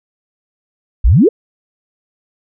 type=exponential sweep; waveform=sine; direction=up; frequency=42.58 to 501 Hz; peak=-5 dBFS; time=1.04-1.29 s; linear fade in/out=10 ms; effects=none